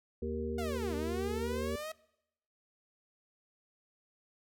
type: harmonic tone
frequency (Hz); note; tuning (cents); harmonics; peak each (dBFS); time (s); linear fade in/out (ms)
77.78; D#2; 0; 1 / 3 / 5 / 6; -39 / -39 / -39 / -39; 0.22-1.76; 5
type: linear two-way sweep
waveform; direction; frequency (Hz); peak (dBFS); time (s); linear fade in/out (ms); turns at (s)
sawtooth; down then up; 728 to 287.2 to 642; -35; 0.58-1.92; 5; 0.95
effects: noise-tail reverb RT60 0.8 s tail -22 dB re dry